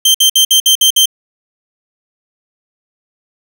sawtooth tone bursts, 3136 Hz, G7, in tune, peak -3 dBFS, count 7, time 0.05-1.057 s, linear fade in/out 5 ms, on 95 ms, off 57 ms, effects none

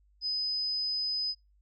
sine tone, 5020 Hz, D#8, 15 cents sharp, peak -29 dBFS, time 0.21-1.35 s, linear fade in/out 50 ms, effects noise-tail reverb RT60 0.2 s tail -17 dB re dry + added 50 Hz sine -62 dBFS peak until 1.61 s

